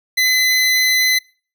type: tone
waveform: 25% pulse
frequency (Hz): 2024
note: B6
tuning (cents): +42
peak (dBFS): -9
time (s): 0.17-1.19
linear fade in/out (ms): 10
effects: noise-tail reverb RT60 0.4 s tail -24 dB re dry